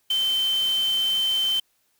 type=tone in noise; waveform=sine; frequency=3090 Hz; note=G7; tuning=26 cents flat; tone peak=-20 dBFS; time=0.1-1.6 s; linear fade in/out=5 ms; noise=white; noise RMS=-37 dBFS; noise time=0.1-1.6 s; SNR=+14 dB; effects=white hiss -68 dBFS RMS until 1.99 s